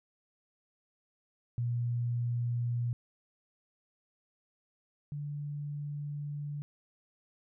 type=tone pair in turn; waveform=sine; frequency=120 / 145.82 Hz; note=B2 / D3; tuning=-49 / -12 cents; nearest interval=minor third; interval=337 cents; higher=second; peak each=-29 / -35 dBFS; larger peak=first; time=1.58-2.93 / 5.12-6.62 s; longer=second; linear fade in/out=0 ms; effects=none